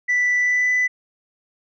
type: tone with pitch glide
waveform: sine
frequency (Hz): 1975.5 to 1995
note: B6 to B6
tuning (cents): 0 to +17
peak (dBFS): -14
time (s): 0.08-0.88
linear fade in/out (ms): 20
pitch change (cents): +17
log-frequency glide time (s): 0.37-0.71
effects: tanh soft clip ceiling -14 dBFS